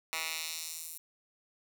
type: tone with high-pass filter sweep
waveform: 10% pulse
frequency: 161.1 Hz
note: E3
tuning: 39 cents flat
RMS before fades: -39 dBFS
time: 0.13-0.98 s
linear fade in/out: 0 ms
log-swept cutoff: 1700 to 11000 Hz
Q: 0.98
effects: none